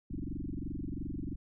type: tone with frequency modulation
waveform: sine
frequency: 131.7 Hz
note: C3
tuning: 12 cents sharp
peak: -35 dBFS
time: 0.1-1.36 s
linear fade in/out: 10 ms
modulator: 22.9 Hz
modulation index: 8
effects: none